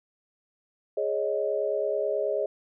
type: chord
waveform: sine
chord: Ab suspended fourth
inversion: none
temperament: just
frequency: 415.3 / 553.7 / 623 Hz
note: Ab4 / Db5 / Eb5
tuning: 0 / -2 / +2 cents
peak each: -29 dBFS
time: 0.97-2.46 s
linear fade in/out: 5 ms
effects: none